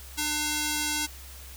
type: tone with band-pass filter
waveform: square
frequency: 300.3 Hz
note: D4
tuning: 39 cents sharp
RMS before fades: -29 dBFS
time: 0.17-1.07 s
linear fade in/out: 20 ms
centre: 8000 Hz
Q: 0.56
effects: added 66 Hz sine -44 dBFS peak until 1.56 s + white hiss -47 dBFS RMS until 1.56 s